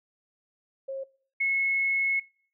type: tone pair in turn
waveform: sine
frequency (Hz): 539 / 2184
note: C#5 / C#7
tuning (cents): -49 / -26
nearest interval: 2 octaves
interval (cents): 2423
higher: second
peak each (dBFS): -31 / -23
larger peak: second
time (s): 0.88-1.04 / 1.4-2.2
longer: second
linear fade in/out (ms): 10
effects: noise-tail reverb RT60 0.5 s tail -23 dB re dry